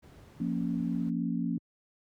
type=noise; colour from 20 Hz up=brown; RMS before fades=-48 dBFS; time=0.02-1.11 s; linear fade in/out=20 ms
type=chord; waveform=sine; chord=Bb minor; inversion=second; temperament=equal; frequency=174.61 / 233.1 / 277.2 Hz; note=F3 / Bb3 / Db4; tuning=0 / 0 / 0 cents; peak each=-32 / -32 / -34 dBFS; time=0.4-1.58 s; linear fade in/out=5 ms
effects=high-pass 80 Hz 12 dB/octave